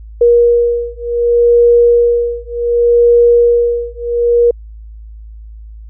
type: beating tone pair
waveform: sine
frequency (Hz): 475 / 475.67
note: A#4 / A#4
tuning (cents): +33 / +35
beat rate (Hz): 0.67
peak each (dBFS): -10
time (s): 0.21-4.51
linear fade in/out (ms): 5
effects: added 54 Hz sine -29 dBFS peak until 5.89 s